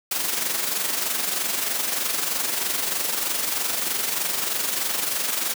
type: noise with amplitude modulation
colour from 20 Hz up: white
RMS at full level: -23 dBFS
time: 0.11-5.54 s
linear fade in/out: 5 ms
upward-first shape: sine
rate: 23.2 Hz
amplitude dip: 50%
effects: high-pass 200 Hz 12 dB/octave